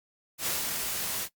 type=noise with ADSR envelope; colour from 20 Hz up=white; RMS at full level=-29 dBFS; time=0.38-1.29 s; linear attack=82 ms; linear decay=170 ms; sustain=-3 dB; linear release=65 ms; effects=noise-tail reverb RT60 0.1 s tail -20 dB re dry + Opus 48 kbps